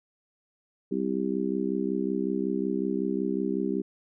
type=harmonic tone; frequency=65.41 Hz; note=C2; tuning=in tune; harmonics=3 / 4 / 5 / 6; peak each=-31 / -31 / -31 / -31 dBFS; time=0.91-3.82 s; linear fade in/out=10 ms; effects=none